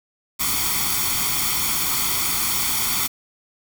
white noise with comb filter, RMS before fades -22 dBFS, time 0.39-3.08 s, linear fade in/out 20 ms, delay 0.89 ms, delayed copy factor +0.75, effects none

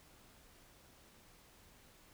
silence, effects pink hiss -63 dBFS RMS until 2.13 s

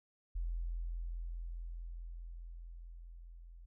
sine tone with level ramp, 42.37 Hz, E1, 48 cents sharp, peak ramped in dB -34 to -51 dBFS, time 0.35-3.66 s, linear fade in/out 10 ms, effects none

